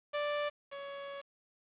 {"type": "tone pair in turn", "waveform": "sawtooth", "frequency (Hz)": [587.3, 559.8], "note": ["D5", "C#5"], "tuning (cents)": [0, 17], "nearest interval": "minor second", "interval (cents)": 83, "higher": "first", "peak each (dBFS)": [-28, -38], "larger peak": "first", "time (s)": [[0.13, 0.5], [0.71, 1.22]], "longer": "second", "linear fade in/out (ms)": 20, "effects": ["resampled to 8000 Hz", "9-bit"]}